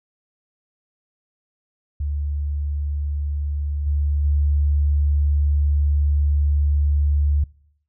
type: tone with level steps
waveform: sine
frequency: 72.7 Hz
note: D2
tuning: 17 cents flat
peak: -21 / -17 / -15 dBFS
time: 2-7.44 s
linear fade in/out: 5 ms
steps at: 3.86 / 4.24 s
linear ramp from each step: 10 ms
effects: noise-tail reverb RT60 0.7 s tail -24 dB re dry